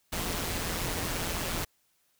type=noise with amplitude modulation; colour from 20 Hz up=pink; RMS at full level=-30 dBFS; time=0.12-1.65 s; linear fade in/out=10 ms; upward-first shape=sine; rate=171 Hz; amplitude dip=55%; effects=white hiss -71 dBFS RMS until 2.19 s